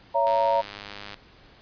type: chord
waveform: sine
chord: A# diminished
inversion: first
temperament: just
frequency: 559.4 / 671.3 / 932.3 Hz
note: C#5 / E5 / A#5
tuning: +16 / +31 / 0 cents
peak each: -24 / -25 / -22 dBFS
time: 0.14-0.62 s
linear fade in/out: 20 ms
type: click train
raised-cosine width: 0.2 ms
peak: -20 dBFS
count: 90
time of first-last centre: 0.27-1.143 s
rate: 102 Hz
effects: pink hiss -53 dBFS RMS until 1.61 s + resampled to 11025 Hz